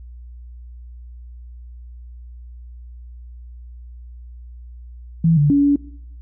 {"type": "tone with pitch steps", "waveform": "sine", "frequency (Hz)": [164.3, 145.8, 283.9, 285.4], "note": ["E3", "D3", "C#4", "D4"], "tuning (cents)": [-5, -12, 41, -49], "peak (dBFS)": -11, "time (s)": [5.24, 5.76], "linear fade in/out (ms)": 5, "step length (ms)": 130, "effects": ["noise-tail reverb RT60 0.7 s tail -21 dB re dry", "added 60 Hz sine -35 dBFS peak until 6.21 s"]}